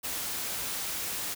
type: noise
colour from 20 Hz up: white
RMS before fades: -34 dBFS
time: 0.03-1.35 s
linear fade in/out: 20 ms
effects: none